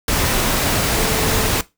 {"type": "tone in noise", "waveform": "sine", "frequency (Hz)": 442.1, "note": "A4", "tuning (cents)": 8, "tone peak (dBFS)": -24, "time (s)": [0.97, 1.49], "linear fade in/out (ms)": 2, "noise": "pink", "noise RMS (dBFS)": -18, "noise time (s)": [0.08, 1.61], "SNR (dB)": -9, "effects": ["noise-tail reverb RT60 0.2 s tail -17 dB re dry"]}